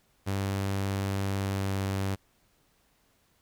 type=tone with pitch glide; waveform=sawtooth; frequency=98 to 97.21 Hz; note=G2 to G2; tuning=0 to -14 cents; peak=-24 dBFS; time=0.26-2.16 s; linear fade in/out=20 ms; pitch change=-14 cents; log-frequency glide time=1.36-1.78 s; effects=pink hiss -68 dBFS RMS until 3.41 s